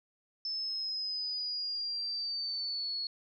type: linear sweep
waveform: sine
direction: down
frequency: 5270 to 4345 Hz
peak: -33 dBFS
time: 0.45-3.07 s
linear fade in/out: 2 ms
effects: none